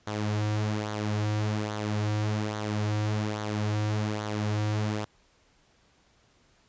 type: tone with flanger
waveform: sawtooth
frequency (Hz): 105.9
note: G#2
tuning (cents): +34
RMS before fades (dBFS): -29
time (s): 0.07-5.05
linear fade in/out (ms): 5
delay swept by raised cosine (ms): 0.38 to 4.88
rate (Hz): 1.2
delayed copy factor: -0.55
effects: pink hiss -64 dBFS RMS until 6.68 s + resampled to 16000 Hz